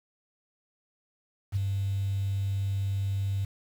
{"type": "tone with ADSR envelope", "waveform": "sine", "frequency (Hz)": 98.3, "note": "G2", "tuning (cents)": 5, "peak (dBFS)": -22, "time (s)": [1.52, 3.45], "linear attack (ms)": 43, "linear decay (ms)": 9, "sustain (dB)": -4, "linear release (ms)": 6, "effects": ["8-bit"]}